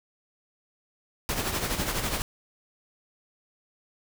pink noise with tremolo, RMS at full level -27 dBFS, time 1.29-2.22 s, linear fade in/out 0 ms, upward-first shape sine, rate 12 Hz, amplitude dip 55%, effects none

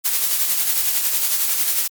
blue noise with tremolo, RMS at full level -17 dBFS, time 0.04-1.88 s, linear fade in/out 20 ms, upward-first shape triangle, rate 11 Hz, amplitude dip 50%, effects Opus 48 kbps

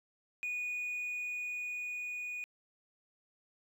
triangle tone with level ramp, 2464 Hz, D#7, 17 cents flat, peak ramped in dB -32 to -36 dBFS, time 0.43-2.44 s, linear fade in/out 0 ms, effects tanh soft clip ceiling -28 dBFS

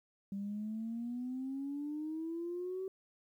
sine exponential sweep, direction up, 196 to 383.7 Hz, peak -36 dBFS, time 0.32-2.88 s, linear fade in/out 2 ms, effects tanh soft clip ceiling -32 dBFS + 12-bit

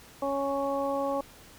harmonic tone, 277.2 Hz, C#4, in tune, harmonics 1 / 2 / 3 / 4, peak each -34 / -29 / -34 / -35 dBFS, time 0.22-1.21 s, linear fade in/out 5 ms, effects pink hiss -52 dBFS RMS until 1.58 s

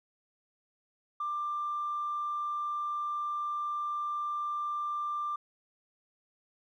triangle tone with tanh clipping, 1186 Hz, D6, 17 cents sharp, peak -31 dBFS, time 1.2-5.36 s, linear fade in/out 5 ms, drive 4 dB, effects none

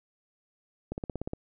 click train, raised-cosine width 2 ms, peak -20 dBFS, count 8, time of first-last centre 0.92-1.334 s, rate 16.9 Hz, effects none

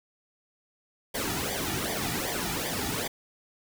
pink noise with flanger, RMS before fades -31 dBFS, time 1.14-3.08 s, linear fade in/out 10 ms, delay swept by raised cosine 0.73 to 1.93 ms, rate 2.6 Hz, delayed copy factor -0.8, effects none

